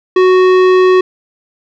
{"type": "tone with tanh clipping", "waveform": "sine", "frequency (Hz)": 370.1, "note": "F#4", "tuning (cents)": 0, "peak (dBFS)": -7, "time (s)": [0.16, 1.01], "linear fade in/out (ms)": 5, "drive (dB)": 16, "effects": []}